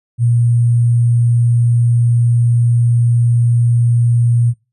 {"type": "tone with sample-and-hold", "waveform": "sine", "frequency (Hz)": 118.9, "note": "A#2", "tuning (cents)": 35, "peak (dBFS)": -9, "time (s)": [0.18, 4.54], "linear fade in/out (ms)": 50, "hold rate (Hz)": 8820, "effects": ["noise-tail reverb RT60 0.3 s tail -24 dB re dry", "resampled to 32000 Hz"]}